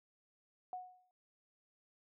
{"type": "tone with exponential decay", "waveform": "sine", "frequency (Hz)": 733, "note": "F#5", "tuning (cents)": -16, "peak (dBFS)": -38, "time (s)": [0.73, 1.11], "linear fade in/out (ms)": 1, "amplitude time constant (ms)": 81, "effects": []}